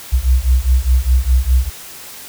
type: beating tone pair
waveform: sine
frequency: 61.2 / 66.1 Hz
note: B1 / C2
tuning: -15 / +18 cents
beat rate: 4.9 Hz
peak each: -13 dBFS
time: 0.12-1.7 s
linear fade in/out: 20 ms
effects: white hiss -34 dBFS RMS until 2.28 s